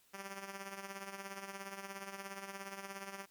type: tone with tremolo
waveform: 5% pulse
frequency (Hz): 196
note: G3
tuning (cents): 0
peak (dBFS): -30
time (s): 0.13-3.26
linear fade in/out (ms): 20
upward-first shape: triangle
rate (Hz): 17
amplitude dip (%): 70
effects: white hiss -69 dBFS RMS until 3.3 s + MP3 96 kbps